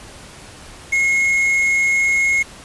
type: tone with quantisation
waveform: triangle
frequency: 2162 Hz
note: C#7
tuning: 44 cents flat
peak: -12 dBFS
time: 0.92-2.43 s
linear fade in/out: 10 ms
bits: 5
effects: pink hiss -39 dBFS RMS until 2.64 s + resampled to 24000 Hz